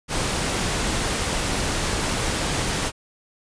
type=noise; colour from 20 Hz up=pink; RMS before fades=-24 dBFS; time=0.08-2.92 s; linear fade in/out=50 ms; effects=resampled to 22050 Hz